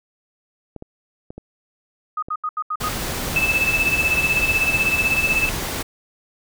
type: clicks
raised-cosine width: 2 ms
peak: -21 dBFS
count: 7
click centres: 0.763 / 0.824 / 1.305 / 1.38 / 2.285 / 3.297 / 3.462 s
type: tone bursts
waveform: sine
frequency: 1244.5 Hz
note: D#6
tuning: in tune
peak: -21 dBFS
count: 6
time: 2.17-2.89 s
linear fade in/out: 5 ms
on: 55 ms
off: 78 ms
type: noise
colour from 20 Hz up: pink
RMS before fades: -26 dBFS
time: 2.8-5.83 s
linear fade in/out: 10 ms
type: tone with tremolo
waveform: sine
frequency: 2624 Hz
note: E7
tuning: 9 cents flat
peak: -14 dBFS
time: 3.36-5.49 s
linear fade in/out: 0 ms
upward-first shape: sine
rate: 16 Hz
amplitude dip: 70%
effects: none